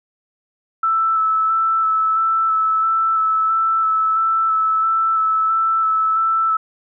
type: tone with vibrato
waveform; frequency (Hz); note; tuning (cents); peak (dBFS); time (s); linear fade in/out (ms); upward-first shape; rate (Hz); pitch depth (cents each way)
sine; 1316; E6; -3; -14; 0.83-6.57; 5; square; 1.5; 12
effects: none